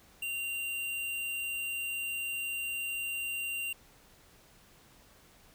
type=tone; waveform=square; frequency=2773 Hz; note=F7; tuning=13 cents flat; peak=-34 dBFS; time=0.22-3.73 s; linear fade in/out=5 ms; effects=pink hiss -60 dBFS RMS until 5.54 s